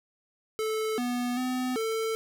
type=tone with pitch steps; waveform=square; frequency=436.6 / 244.9 / 253.7 / 445.5 Hz; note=A4 / B3 / B3 / A4; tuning=-13 / -14 / +47 / +22 cents; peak=-28 dBFS; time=0.59-2.15 s; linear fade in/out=0 ms; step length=390 ms; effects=10-bit